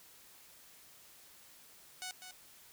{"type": "tone with echo", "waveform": "5% pulse", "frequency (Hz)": 740, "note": "F#5", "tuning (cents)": 0, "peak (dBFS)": -29, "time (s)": [2.02, 2.11], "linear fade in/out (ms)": 0, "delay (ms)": 200, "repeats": 1, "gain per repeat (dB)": -8, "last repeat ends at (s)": 2.31, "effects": ["white hiss -59 dBFS RMS until 2.72 s"]}